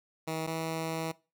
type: tone pair in turn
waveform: 10% pulse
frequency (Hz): 160 / 161.95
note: D#3 / E3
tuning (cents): +49 / -30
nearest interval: unison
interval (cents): 21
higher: second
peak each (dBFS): -24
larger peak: neither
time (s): 0.27-0.47 / 0.47-1.12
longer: second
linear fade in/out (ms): 10
effects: noise-tail reverb RT60 0.3 s tail -21 dB re dry